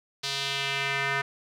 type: tone with band-pass filter sweep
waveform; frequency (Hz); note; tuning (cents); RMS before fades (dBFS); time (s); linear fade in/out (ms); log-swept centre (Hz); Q
square; 138.59; C#3; 0; -29; 0.23-1.22; 10; 4300 to 1700; 2
effects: none